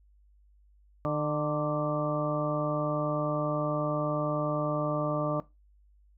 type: harmonic tone with a mistuned harmonic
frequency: 150 Hz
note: D3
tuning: 37 cents sharp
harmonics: 1 / 2 / 3 / 4 / 5 / 6 / 7 / 8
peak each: -32 / -33 / -39 / -31 / -43 / -41 / -43 / -35 dBFS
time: 1.05-5.4 s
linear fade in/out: 0 ms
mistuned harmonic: 8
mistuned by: -45 cents
effects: noise-tail reverb RT60 0.2 s tail -17 dB re dry + added 50 Hz sine -58 dBFS peak until 6.17 s